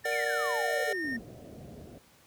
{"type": "tone with pitch glide", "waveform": "triangle", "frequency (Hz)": [1790, 1830.8], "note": ["A6", "A#6"], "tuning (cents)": [29, -32], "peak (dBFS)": -31, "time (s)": [0.04, 1.17], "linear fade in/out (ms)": 10, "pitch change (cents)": 39, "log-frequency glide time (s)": [0.29, 1.02]}
{"type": "chord", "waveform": "square", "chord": "Bb augmented", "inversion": "none", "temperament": "equal", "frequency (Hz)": [466.2, 587.3, 740], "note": ["Bb4", "D5", "F#5"], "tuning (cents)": [0, 0, 0], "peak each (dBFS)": [-35, -34, -37], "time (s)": [0.05, 0.93], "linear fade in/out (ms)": 5}
{"type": "exponential sweep", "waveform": "sine", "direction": "down", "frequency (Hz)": [2473, 217], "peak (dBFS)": -34, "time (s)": [0.11, 1.2], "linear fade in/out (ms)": 20}
{"type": "low-pass noise", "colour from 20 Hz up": "pink", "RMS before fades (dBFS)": -45, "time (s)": [1.03, 1.99], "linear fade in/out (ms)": 20, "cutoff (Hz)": 720, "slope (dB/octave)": 96}
{"effects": ["pink hiss -60 dBFS RMS until 2.26 s", "high-pass 80 Hz 12 dB/octave"]}